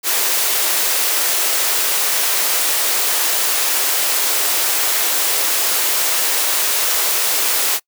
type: high-pass noise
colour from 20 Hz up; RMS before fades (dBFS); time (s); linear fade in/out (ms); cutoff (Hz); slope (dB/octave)
white; -17; 0.03-7.8; 50; 350; 24
effects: noise-tail reverb RT60 0.1 s tail -25 dB re dry